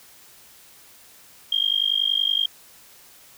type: tone with amplitude modulation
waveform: sine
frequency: 3215 Hz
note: G7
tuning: 43 cents sharp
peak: -15 dBFS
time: 1.52-2.46 s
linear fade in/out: 5 ms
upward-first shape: sine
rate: 50.6 Hz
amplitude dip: 95%
effects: white hiss -50 dBFS RMS until 3.37 s